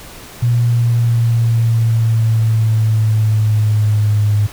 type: exponential sweep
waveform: sine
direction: down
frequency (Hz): 120 to 103.83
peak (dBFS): -10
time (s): 0.42-4.47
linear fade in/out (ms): 10
effects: pink hiss -35 dBFS RMS until 4.52 s